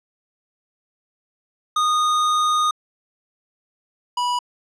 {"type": "tone pair in turn", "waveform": "square", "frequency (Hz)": [1233, 978.6], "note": ["D#6", "B5"], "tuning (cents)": [-16, -16], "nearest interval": "major third", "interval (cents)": 400, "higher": "first", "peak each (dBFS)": [-17, -20], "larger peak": "first", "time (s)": [[1.76, 2.71], [4.17, 4.39]], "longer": "first", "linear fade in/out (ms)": 5, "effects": ["low-pass 7000 Hz 12 dB/octave"]}